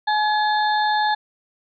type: harmonic tone with a mistuned harmonic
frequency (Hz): 848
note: G#5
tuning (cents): +36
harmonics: 1 / 2 / 4 / 5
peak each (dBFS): -18 / -24 / -30 / -32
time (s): 0.07-1.15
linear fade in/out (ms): 10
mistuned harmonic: 4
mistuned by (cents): +100
effects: none